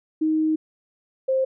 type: tone pair in turn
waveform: sine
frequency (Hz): 313.3 / 526.9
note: D#4 / C5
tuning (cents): +12 / +12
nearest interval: major sixth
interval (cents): 900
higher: second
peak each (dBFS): -18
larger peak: neither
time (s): 0.21-0.56 / 1.28-1.45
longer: first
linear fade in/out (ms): 10
effects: none